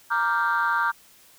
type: chord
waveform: sine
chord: G minor seventh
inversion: first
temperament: equal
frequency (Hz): 932.3 / 1174.7 / 1396.9 / 1568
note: Bb5 / D6 / F6 / G6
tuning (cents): 0 / 0 / 0 / 0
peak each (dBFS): -25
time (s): 0.1-0.92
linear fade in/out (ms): 20
effects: tanh soft clip ceiling -14 dBFS + white hiss -54 dBFS RMS until 1.38 s